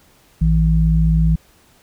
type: tone pair together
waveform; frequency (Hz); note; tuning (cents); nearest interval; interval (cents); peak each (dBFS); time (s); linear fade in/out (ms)
sine; 56.96 / 161.1; A#1 / E3; -39 / -39; octave + tritone; 1800; -14; 0.41-1.36; 10
effects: pink hiss -53 dBFS RMS until 1.82 s